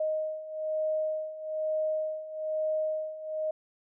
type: beating tone pair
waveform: sine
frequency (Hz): 622.3 / 623.4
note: D#5 / D#5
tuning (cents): 0 / +3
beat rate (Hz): 1.1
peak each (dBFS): -34 / -30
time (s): 0-3.51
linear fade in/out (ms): 5
effects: none